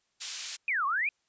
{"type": "high-pass noise", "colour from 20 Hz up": "pink", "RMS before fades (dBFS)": -36, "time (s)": [0.2, 0.57], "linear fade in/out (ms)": 20, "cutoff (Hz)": 3300, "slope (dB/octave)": 12}
{"type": "exponential two-way sweep", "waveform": "sine", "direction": "down then up", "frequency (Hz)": [2533, 1061, 2533], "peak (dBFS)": -26, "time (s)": [0.68, 1.09], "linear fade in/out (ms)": 2, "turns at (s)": 0.86}
{"effects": ["white hiss -75 dBFS RMS until 1.28 s", "resampled to 16000 Hz"]}